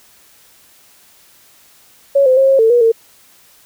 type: tone with pitch steps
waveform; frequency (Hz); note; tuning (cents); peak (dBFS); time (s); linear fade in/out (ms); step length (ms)
sine; 556 / 515 / 537 / 540 / 448 / 481.9 / 454; C#5 / C5 / C5 / C#5 / A4 / B4 / A#4; +5 / -28 / +45 / -45 / +31 / -43 / -46; -7; 2.15-2.92; 10; 110
effects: white hiss -48 dBFS RMS until 3.65 s

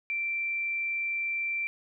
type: tone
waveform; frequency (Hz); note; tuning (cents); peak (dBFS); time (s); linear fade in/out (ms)
sine; 2349; D7; 0; -28; 0.1-1.67; 0
effects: none

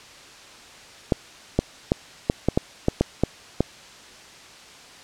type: clicks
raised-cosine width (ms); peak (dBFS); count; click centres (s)
2; -4; 10; 1.122 / 1.59 / 1.919 / 2.299 / 2.486 / 2.575 / 2.884 / 3.01 / 3.236 / 3.606
effects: white hiss -45 dBFS RMS until 5.03 s + low-pass 6000 Hz 12 dB/octave

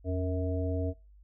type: harmonic tone with a mistuned harmonic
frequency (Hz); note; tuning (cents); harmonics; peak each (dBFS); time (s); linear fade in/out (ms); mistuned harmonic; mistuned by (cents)
92.5; F#2; 0; 1 / 3 / 5 / 7; -30 / -35 / -37 / -38; 0.04-0.94; 50; 1; -140
effects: noise-tail reverb RT60 0.3 s tail -23 dB re dry + added 50 Hz sine -53 dBFS peak until 1.23 s

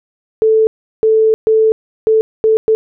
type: tone bursts at uneven times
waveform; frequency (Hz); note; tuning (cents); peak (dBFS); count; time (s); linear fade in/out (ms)
sine; 440; A4; 0; -7; 6; 0.42-0.67 / 1.03-1.34 / 1.47-1.72 / 2.07-2.21 / 2.44-2.57 / 2.68-2.75; 0
effects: none

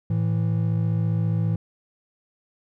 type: tone pair together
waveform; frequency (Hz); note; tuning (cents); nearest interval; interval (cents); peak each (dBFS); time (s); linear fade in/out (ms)
triangle; 110 / 164.81; A2 / E3; 0 / 0; perfect fifth; 700; -20 / -22; 0.1-1.56; 5
effects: none

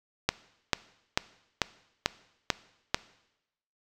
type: click train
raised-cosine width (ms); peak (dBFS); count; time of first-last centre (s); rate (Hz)
0.2; -5; 7; 0.29-2.945; 2.26
effects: noise-tail reverb RT60 0.9 s tail -19 dB re dry

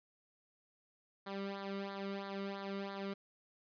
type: tone with flanger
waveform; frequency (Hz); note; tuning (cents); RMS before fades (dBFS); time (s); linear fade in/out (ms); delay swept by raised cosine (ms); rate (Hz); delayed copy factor
sawtooth; 197.2; G3; +11; -42; 1.26-3.14; 10; 0.36 to 1.21; 3; -0.8
effects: resampled to 11025 Hz

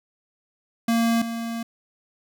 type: tone pair in turn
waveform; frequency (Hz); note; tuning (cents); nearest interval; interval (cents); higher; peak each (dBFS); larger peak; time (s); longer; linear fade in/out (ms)
square; 230.5 / 230.5; A#3 / A#3; -19 / -19; unison; 0; neither; -19 / -28; first; 0.88-1.22 / 1.22-1.63; second; 5
effects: none

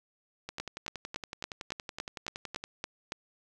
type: two click trains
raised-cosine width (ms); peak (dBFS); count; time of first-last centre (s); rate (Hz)
0.2; -21 / -17; 24 / 10; 0.49-2.64 / 0.6-3.121; 10.7 / 3.57
effects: none

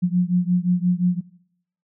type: beating tone pair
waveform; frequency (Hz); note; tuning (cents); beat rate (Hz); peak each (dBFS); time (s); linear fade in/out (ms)
sine; 176.3 / 182; F3 / F#3; +17 / -28; 5.7; -19; 0.02-1.21; 20
effects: noise-tail reverb RT60 0.7 s tail -20 dB re dry

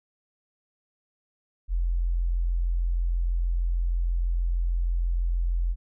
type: tone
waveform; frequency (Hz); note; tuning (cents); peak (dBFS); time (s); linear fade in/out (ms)
sine; 43.16; F1; -20; -22; 1.68-5.76; 50
effects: none

